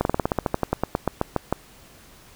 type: slowing click train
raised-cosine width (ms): 1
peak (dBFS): -6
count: 18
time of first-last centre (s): 0.01-1.526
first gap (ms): 41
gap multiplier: 1.09
effects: pink hiss -50 dBFS RMS until 2.35 s